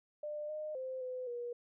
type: tone with pitch steps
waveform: sine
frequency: 598 / 612 / 519 / 507 / 480.6 Hz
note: D5 / D#5 / C5 / B4 / B4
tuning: +31 / -29 / -14 / +45 / -47 cents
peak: -38 dBFS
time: 0.23-1.53 s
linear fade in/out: 5 ms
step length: 260 ms
effects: none